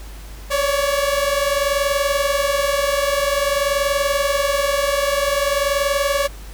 sawtooth tone pair together, 554.4 / 574.9 Hz, C#5 / D5, 0 / -37 cents, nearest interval minor second, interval 63 cents, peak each -16 dBFS, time 0.5-6.28 s, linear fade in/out 20 ms, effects added 50 Hz sine -33 dBFS peak until 6.53 s + pink hiss -42 dBFS RMS until 6.53 s

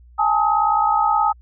sine tone cluster, 824 / 883 / 1267 Hz, G#5 / A5 / D#6, -14 / +6 / +31 cents, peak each -19 dBFS, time 0.18-1.33 s, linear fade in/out 20 ms, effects added 60 Hz sine -44 dBFS peak until 1.41 s

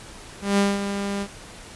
sawtooth tone with ADSR envelope, 200 Hz, G3, 35 cents sharp, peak -12 dBFS, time 0.41-1.28 s, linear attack 170 ms, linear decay 200 ms, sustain -9 dB, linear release 65 ms, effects pink hiss -42 dBFS RMS until 1.75 s + resampled to 24000 Hz

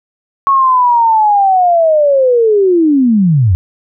sine linear sweep, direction down, 1108.7 to 82.41 Hz, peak -6 dBFS, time 0.47-3.55 s, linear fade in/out 0 ms, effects none

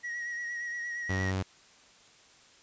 triangle tone with vibrato, 1905 Hz, A#6, 37 cents sharp, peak -32 dBFS, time 0.03-1.32 s, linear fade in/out 20 ms, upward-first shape sine, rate 8.6 Hz, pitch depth 30 cents each way
sawtooth tone, 94.6 Hz, F#2, 39 cents sharp, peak -25 dBFS, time 1.09-1.43 s, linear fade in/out 10 ms
effects white hiss -58 dBFS RMS until 2.62 s + resampled to 16000 Hz

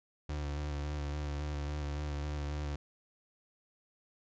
35% pulse tone with vibrato, 73.4 Hz, D2, in tune, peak -33 dBFS, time 0.29-2.76 s, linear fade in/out 5 ms, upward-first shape square, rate 3.6 Hz, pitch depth 22 cents each way, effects resampled to 16000 Hz

